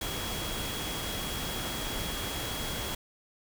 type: tone in noise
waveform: sine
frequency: 3312 Hz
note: G#7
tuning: 5 cents flat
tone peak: -40 dBFS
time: 0.01-2.95 s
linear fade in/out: 5 ms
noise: pink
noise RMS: -35 dBFS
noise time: 0.01-2.95 s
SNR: -8 dB
effects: none